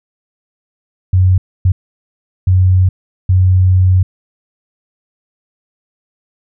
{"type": "tone bursts at uneven times", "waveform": "sine", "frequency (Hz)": 92.5, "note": "F#2", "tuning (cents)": 0, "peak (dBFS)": -6, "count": 4, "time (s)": [[1.13, 1.38], [1.65, 1.72], [2.47, 2.89], [3.29, 4.03]], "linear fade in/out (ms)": 5, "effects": []}